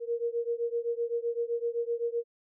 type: beating tone pair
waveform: sine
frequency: 466.2 / 474 Hz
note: A#4 / A#4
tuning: 0 / +29 cents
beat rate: 7.8 Hz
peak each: -31 / -32 dBFS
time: 0-2.24 s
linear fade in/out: 50 ms
effects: none